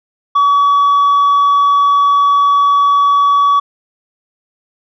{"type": "tone with tanh clipping", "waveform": "sine", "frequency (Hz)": 1136, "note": "C#6", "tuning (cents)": 42, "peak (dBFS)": -8, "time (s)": [0.35, 3.6], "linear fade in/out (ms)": 10, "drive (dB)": 2, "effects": []}